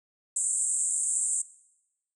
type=band-pass noise; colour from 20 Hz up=pink; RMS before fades=-28 dBFS; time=0.36-1.42 s; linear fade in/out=5 ms; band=7400 to 9000 Hz; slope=96 dB/octave; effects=noise-tail reverb RT60 0.9 s tail -19 dB re dry